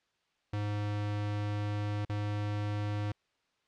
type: tone with dropouts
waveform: square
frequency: 103.83 Hz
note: G#2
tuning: in tune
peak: -32 dBFS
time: 0.53-3.12 s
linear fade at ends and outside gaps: 5 ms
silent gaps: 2.051-2.095 s
effects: white hiss -75 dBFS RMS until 3.67 s + low-pass 4000 Hz 12 dB/octave